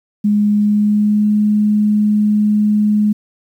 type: tone with pitch glide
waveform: sine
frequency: 207.7 to 210.1 Hz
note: G#3 to G#3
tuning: 0 to +20 cents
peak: -10 dBFS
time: 0.24-3.13 s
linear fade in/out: 10 ms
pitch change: +20 cents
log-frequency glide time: 0.53-1.3 s
effects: 8-bit

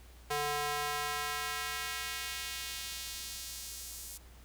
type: tone with high-pass filter sweep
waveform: square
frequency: 146.83 Hz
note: D3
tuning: in tune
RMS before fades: -38 dBFS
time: 0.3-4.18 s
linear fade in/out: 10 ms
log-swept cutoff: 580 to 7900 Hz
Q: 0.91
effects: added 60 Hz sine -53 dBFS peak until 4.44 s + pink hiss -60 dBFS RMS until 4.44 s

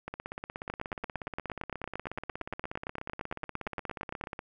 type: two click trains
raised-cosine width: 0.5 ms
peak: -19 / -22 dBFS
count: 32 / 73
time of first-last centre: 0.7-4.239 / 0.08-4.391 s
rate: 8.76 / 16.7 Hz
effects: none

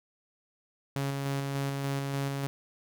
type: tone with tremolo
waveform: sawtooth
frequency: 138.59 Hz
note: C#3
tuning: in tune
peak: -25 dBFS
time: 0.96-2.47 s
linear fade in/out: 0 ms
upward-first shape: square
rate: 3.4 Hz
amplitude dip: 25%
effects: none

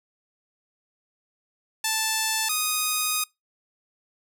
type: tone pair in turn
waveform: 5% pulse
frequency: 880 / 1244.5 Hz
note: A5 / D#6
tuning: 0 / 0 cents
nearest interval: tritone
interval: 600 cents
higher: second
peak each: -11 dBFS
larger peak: neither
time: 1.84-2.49 / 2.49-3.24 s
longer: second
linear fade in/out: 5 ms
effects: noise-tail reverb RT60 0.2 s tail -25 dB re dry

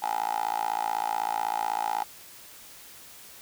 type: tone with high-pass filter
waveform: 10% pulse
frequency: 56 Hz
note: A1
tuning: 31 cents sharp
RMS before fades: -29 dBFS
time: 0.02-2.04 s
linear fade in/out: 10 ms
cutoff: 830 Hz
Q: 9.6
effects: white hiss -48 dBFS RMS until 3.41 s

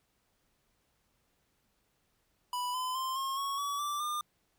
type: tone with pitch steps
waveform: square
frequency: 987.8 / 1016.2 / 1045.3 / 1075.3 / 1106.2 / 1138 / 1170.6 / 1204.2 Hz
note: B5 / B5 / C6 / C6 / C#6 / C#6 / D6 / D6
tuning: 0 / +49 / -2 / +47 / -4 / +45 / -6 / +43 cents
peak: -33 dBFS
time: 2.53-4.21 s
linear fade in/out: 2 ms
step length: 210 ms
effects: pink hiss -75 dBFS RMS until 4.58 s

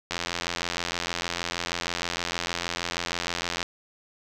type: click train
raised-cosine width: 0.2 ms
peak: -10 dBFS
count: 305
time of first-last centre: 0.11-3.629 s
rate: 86.4 Hz
effects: none

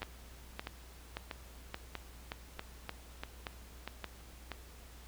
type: two click trains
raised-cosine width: 0.3 ms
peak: -22 / -23 dBFS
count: 8 / 8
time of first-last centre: 0.02-4.043 / 0.03-4.517 s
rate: 1.74 / 1.56 Hz
effects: added 60 Hz sine -52 dBFS peak until 5.07 s + pink hiss -57 dBFS RMS until 5.07 s

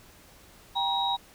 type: tone cluster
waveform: sine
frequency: 788 / 951 / 3812 Hz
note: G5 / A#5 / A#7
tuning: +9 / +34 / +38 cents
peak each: -29 dBFS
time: 0.75-1.17 s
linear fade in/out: 20 ms
effects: pink hiss -54 dBFS RMS until 1.34 s

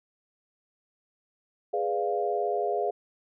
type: chord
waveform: sine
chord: G# diminished seventh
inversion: none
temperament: equal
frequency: 415.3 / 493.9 / 587.3 / 698.5 Hz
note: G#4 / B4 / D5 / F5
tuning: 0 / 0 / 0 / 0 cents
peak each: -29 / -33 / -34 / -29 dBFS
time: 1.73-2.91 s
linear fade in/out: 10 ms
effects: none

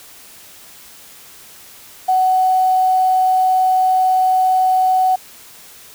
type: tone with quantisation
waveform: sine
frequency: 747 Hz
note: F#5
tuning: 16 cents sharp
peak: -11 dBFS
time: 2.08-5.16 s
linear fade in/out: 10 ms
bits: 6
effects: white hiss -41 dBFS RMS until 5.94 s

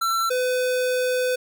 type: tone pair in turn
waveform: square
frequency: 1345 / 503.8 Hz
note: E6 / B4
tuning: +34 / +34 cents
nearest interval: octave + perfect fourth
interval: 1700 cents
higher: first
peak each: -21 dBFS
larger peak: neither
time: 0.01-0.3 / 0.3-1.36 s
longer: second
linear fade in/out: 10 ms
effects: none

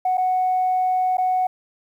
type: tone with dropouts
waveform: sine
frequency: 740 Hz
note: F#5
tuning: in tune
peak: -16 dBFS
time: 0.05-1.47 s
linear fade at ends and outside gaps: 5 ms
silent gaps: 0.173-0.179 / 1.171-1.182 s
effects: tanh soft clip ceiling -13 dBFS + 9-bit

